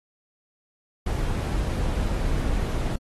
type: noise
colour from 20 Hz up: brown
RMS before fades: -25 dBFS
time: 1.06-2.96 s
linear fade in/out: 5 ms
effects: AAC 32 kbps